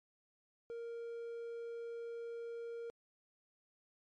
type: tone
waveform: triangle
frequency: 466.2 Hz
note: A#4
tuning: in tune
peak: -40 dBFS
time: 0.7-2.9 s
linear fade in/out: 0 ms
effects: MP3 48 kbps